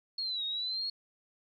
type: exponential two-way sweep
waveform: sine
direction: down then up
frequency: 4347 to 3729 to 4347 Hz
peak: -32 dBFS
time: 0.18-0.9 s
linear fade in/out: 5 ms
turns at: 0.45 s
effects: 12-bit